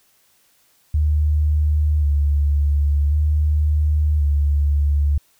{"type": "tone with vibrato", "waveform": "sine", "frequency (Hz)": 73.9, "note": "D2", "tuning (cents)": 11, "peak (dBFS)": -14, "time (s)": [0.94, 5.18], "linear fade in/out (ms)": 5, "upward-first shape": "square", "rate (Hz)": 0.46, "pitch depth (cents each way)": 36, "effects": ["white hiss -59 dBFS RMS until 5.39 s"]}